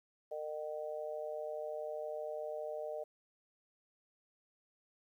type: harmonic tone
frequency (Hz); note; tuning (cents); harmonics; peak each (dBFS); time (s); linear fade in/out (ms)
152.4; D#3; -36; 3 / 4 / 5; -44 / -40 / -49; 0.31-3.04; 10
effects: 12-bit